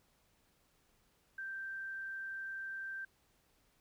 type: tone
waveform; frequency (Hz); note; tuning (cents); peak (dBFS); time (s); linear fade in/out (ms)
sine; 1568; G6; 0; -40; 1.38-3.05; 5
effects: pink hiss -73 dBFS RMS until 3.8 s